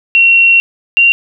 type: tone pair in turn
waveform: sine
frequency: 2733 / 2762 Hz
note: F7 / F7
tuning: -38 / -20 cents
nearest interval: unison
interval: 18 cents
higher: second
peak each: -4 dBFS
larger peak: neither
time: 0.15-0.6 / 0.97-1.12 s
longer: first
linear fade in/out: 0 ms
effects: none